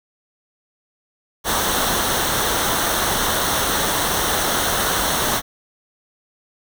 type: noise with comb filter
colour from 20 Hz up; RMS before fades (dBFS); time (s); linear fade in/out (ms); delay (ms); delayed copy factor
pink; -20; 1.44-5.42; 50; 0.41; -0.6
effects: none